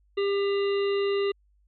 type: harmonic tone with a mistuned harmonic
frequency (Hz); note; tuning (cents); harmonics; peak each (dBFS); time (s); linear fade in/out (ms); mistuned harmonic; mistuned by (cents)
399.2; G4; +32; 1 / 3 / 5 / 7 / 9 / 10; -23 / -37 / -39 / -38 / -46 / -45; 0.17-1.32; 10; 9; +31
effects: added 50 Hz sine -61 dBFS peak until 1.67 s